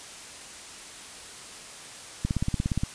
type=click train; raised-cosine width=5 ms; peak=-13 dBFS; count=11; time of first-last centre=2.25-2.835 s; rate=17.1 Hz; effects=white hiss -43 dBFS RMS until 2.94 s + resampled to 22050 Hz